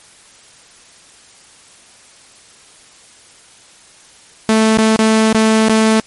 sawtooth tone with dropouts, 220 Hz, A3, in tune, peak -5 dBFS, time 4.49-6 s, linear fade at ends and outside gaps 0 ms, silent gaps 4.774-4.786 / 4.961-4.991 / 5.328-5.347 / 5.684-5.695 s, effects white hiss -44 dBFS RMS until 6.06 s + MP3 48 kbps

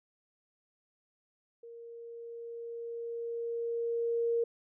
sine tone with level ramp, 466.2 Hz, A#4, in tune, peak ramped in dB -46 to -26 dBFS, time 1.63-4.44 s, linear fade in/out 5 ms, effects none

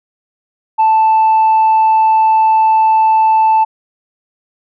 sine tone, 880 Hz, A5, in tune, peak -5 dBFS, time 0.78-3.65 s, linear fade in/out 20 ms, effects tanh soft clip ceiling -5 dBFS

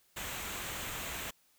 pink noise with comb filter, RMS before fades -40 dBFS, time 0.16-1.31 s, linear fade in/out 10 ms, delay 0.2 ms, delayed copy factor -0.5, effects white hiss -69 dBFS RMS until 1.58 s

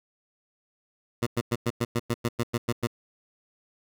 15% pulse tone bursts, 118.7 Hz, A#2, 32 cents sharp, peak -17 dBFS, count 12, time 1.22-2.872 s, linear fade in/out 10 ms, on 46 ms, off 100 ms, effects none

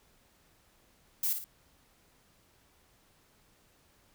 violet noise with echo, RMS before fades -30 dBFS, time 1.23-1.33 s, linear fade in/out 2 ms, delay 56 ms, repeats 2, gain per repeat -7 dB, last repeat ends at 1.442 s, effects pink hiss -66 dBFS RMS until 4.14 s

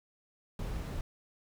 brown noise, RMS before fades -37 dBFS, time 0.59-1.01 s, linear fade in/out 2 ms, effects none

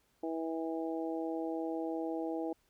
harmonic tone, 162.7 Hz, E3, 22 cents flat, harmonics 2 / 3 / 4 / 5, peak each -36 / -40 / -42 / -44 dBFS, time 0.23-2.53 s, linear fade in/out 5 ms, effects pink hiss -73 dBFS RMS until 2.69 s

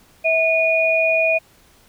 sine tone pair together, 650 / 2454 Hz, E5 / D#7, -24 / -25 cents, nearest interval octave + major seventh, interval 2299 cents, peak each -17 dBFS, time 0.24-1.39 s, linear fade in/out 20 ms, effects pink hiss -53 dBFS RMS until 1.88 s

